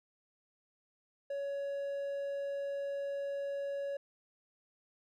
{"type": "tone", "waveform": "triangle", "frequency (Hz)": 560, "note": "C#5", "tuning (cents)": 18, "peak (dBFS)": -33, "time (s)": [1.3, 3.97], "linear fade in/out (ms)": 5, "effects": []}